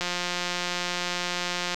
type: click train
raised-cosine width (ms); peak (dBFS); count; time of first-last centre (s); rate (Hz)
0.2; -11; 308; 0.01-1.744; 177
effects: none